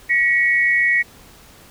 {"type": "tone pair together", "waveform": "sine", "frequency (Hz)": [1913.6, 2217], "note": ["A#6", "C#7"], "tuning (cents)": [45, 0], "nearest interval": "minor third", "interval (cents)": 255, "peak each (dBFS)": [-15, -18], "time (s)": [0.09, 1.03], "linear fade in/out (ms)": 20, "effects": ["pink hiss -46 dBFS RMS until 1.7 s"]}